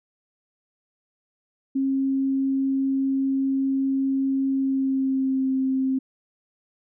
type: tone with pitch glide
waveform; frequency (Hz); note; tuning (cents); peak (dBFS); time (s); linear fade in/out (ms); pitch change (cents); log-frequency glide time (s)
sine; 269.5 to 264; C#4 to C4; -49 to +16; -20; 1.75-5.99; 10; -35; 4.52-5.52
effects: none